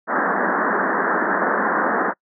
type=band-pass noise; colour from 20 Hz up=white; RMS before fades=-20 dBFS; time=0.07-2.14 s; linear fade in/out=50 ms; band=180 to 1800 Hz; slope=96 dB/octave; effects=noise-tail reverb RT60 0.1 s tail -26 dB re dry